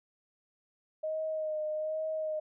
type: tone with vibrato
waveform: sine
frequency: 622.3 Hz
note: D#5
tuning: in tune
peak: -31 dBFS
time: 1.03-2.4 s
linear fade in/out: 10 ms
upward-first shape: sine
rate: 1.2 Hz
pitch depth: 25 cents each way
effects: none